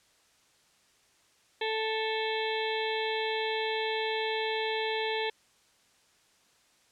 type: harmonic tone with a mistuned harmonic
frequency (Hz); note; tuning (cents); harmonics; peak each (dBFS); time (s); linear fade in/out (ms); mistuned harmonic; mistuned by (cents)
440; A4; 0; 1 / 2 / 4 / 5 / 6 / 7 / 8 / 9; -32 / -35 / -38 / -39 / -40 / -40 / -41 / -42; 1.61-5.3; 5; 7; +83
effects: white hiss -65 dBFS RMS until 6.91 s + low-pass 8000 Hz 12 dB/octave